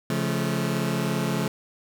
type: chord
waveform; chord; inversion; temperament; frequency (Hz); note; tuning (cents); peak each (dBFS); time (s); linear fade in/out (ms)
sawtooth; Db augmented; none; just; 138.59 / 173.24 / 216.5; Db3 / F3 / A3; 0 / -14 / -28; -24; 0.1-1.48; 2
effects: none